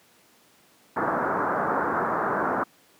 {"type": "low-pass noise", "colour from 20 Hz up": "white", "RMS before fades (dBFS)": -25, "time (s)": [0.96, 2.64], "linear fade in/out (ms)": 10, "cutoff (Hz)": 1500, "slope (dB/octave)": 48, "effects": ["pink hiss -58 dBFS RMS until 2.99 s", "high-pass 200 Hz 12 dB/octave"]}